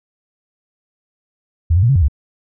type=tone with pitch steps; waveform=sine; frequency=82.5 / 92.2 / 117.8 / 137.5 / 88.8 / 70.9 Hz; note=E2 / F#2 / A#2 / C#3 / F2 / C#2; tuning=+2 / -6 / +19 / -14 / +29 / +40 cents; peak=-9 dBFS; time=1.7-2.084 s; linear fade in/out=10 ms; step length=64 ms; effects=none